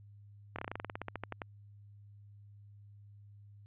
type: slowing click train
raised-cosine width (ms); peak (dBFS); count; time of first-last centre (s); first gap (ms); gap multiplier
0.5; -23; 17; 0.56-1.418; 26; 1.09
effects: added 102 Hz sine -53 dBFS peak until 3.66 s + resampled to 8000 Hz